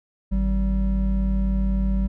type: tone pair together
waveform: triangle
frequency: 51.86 / 192 Hz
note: G#1 / G3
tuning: -2 / -36 cents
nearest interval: octave + major seventh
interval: 2266 cents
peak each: -18 / -22 dBFS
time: 0.31-2.08 s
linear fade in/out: 20 ms
effects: none